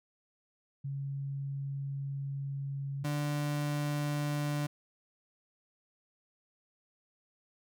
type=tone pair in turn; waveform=sine / 35% pulse; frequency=138.59 / 146.83 Hz; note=C#3 / D3; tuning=0 / 0 cents; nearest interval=minor second; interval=100 cents; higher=second; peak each=-34 / -29 dBFS; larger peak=second; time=0.84-3.04 / 3.04-4.67 s; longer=first; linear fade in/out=10 ms; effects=none